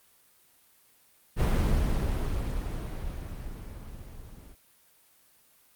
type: noise with level ramp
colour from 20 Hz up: brown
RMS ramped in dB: -22 to -47 dBFS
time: 1.36-4.56 s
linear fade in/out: 50 ms
effects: white hiss -62 dBFS RMS until 5.75 s + Opus 32 kbps